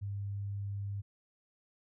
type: tone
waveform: sine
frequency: 100.3 Hz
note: G2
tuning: 40 cents sharp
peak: -35 dBFS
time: 0.01-1.02 s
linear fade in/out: 20 ms
effects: none